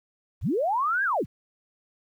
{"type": "linear two-way sweep", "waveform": "sine", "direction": "up then down", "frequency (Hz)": [38.16, 1661.2, 38.16], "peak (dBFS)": -22, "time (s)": [0.41, 1.26], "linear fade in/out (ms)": 50, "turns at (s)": 1.04, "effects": ["10-bit"]}